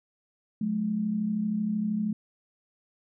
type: tone pair together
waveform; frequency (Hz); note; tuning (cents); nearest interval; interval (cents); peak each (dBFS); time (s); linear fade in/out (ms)
sine; 181.3 / 214.2; F#3 / A3; -35 / -46; minor third; 289; -33 / -26; 0.61-2.13; 5
effects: none